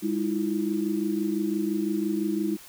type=tone cluster; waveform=sine; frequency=203.2 / 316.1 / 342 Hz; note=G#3 / D#4 / F4; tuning=-38 / +27 / -36 cents; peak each=-29 / -27 / -30 dBFS; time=0.02-2.57 s; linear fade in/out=20 ms; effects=white hiss -48 dBFS RMS until 2.68 s